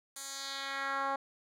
10% pulse tone with band-pass filter sweep, 273.8 Hz, C#4, 21 cents flat, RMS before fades -37 dBFS, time 0.16-1.16 s, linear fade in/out 5 ms, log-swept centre 9200 to 860 Hz, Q 1.5, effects none

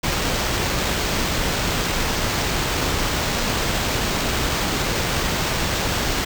pink noise with sample-and-hold, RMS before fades -22 dBFS, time 0.03-6.25 s, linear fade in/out 10 ms, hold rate 11025 Hz, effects none

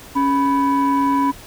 sine tone pair together, 277.2 / 988 Hz, C#4 / B5, 0 / 0 cents, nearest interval octave + minor seventh, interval 2200 cents, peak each -15 dBFS, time 0.15-1.32 s, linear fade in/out 20 ms, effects tanh soft clip ceiling -11 dBFS + pink hiss -40 dBFS RMS until 1.46 s

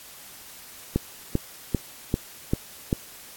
click train, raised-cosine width 3 ms, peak -8 dBFS, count 6, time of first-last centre 0.96-2.929 s, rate 2.54 Hz, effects white hiss -45 dBFS RMS until 3.36 s + AAC 64 kbps

